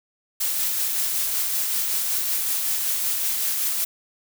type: noise with tremolo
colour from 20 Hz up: blue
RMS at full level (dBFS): -23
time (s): 0.4-3.85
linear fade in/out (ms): 10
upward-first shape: sine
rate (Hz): 5.3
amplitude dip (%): 25
effects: none